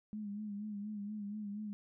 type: tone with vibrato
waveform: sine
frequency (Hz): 207.7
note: G#3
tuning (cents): 0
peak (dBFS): -39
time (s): 0.13-1.73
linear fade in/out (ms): 0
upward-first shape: sine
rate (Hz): 4.2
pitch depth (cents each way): 56
effects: none